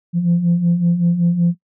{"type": "beating tone pair", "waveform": "sine", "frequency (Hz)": [168.4, 173.7], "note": ["E3", "F3"], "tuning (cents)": [37, -9], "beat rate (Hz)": 5.3, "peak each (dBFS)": [-19, -12], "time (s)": [0.13, 1.55], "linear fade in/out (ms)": 50, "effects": ["noise-tail reverb RT60 0.1 s tail -20 dB re dry", "tanh soft clip ceiling -8 dBFS"]}